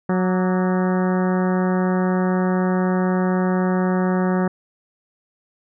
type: harmonic tone with a mistuned harmonic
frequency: 184 Hz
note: F#3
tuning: 9 cents flat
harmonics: 1 / 2 / 3 / 4 / 5 / 6 / 7 / 8 / 9 / 10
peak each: -18 / -24 / -28 / -30 / -32 / -34 / -35 / -36 / -37 / -38 dBFS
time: 0.09-4.48 s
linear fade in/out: 5 ms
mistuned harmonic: 6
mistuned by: +72 cents
effects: none